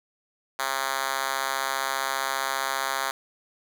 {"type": "tone with high-pass filter", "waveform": "5% pulse", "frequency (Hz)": 135, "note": "C#3", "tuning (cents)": -45, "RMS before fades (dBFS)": -28, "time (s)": [0.59, 3.11], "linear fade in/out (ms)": 2, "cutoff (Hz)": 890, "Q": 0.85, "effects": []}